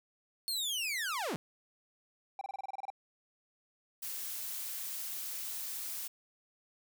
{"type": "linear sweep", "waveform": "sawtooth", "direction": "down", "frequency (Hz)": [4385, 123.7], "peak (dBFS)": -30, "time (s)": [0.48, 1.36], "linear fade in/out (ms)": 0}
{"type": "tone bursts", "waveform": "triangle", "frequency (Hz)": 784, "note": "G5", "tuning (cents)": 0, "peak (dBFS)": -35, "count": 11, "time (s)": [2.39, 2.902], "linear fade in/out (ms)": 2, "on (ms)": 22, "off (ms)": 27}
{"type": "noise", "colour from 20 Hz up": "blue", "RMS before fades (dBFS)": -40, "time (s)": [4.02, 6.08], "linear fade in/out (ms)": 10}
{"effects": []}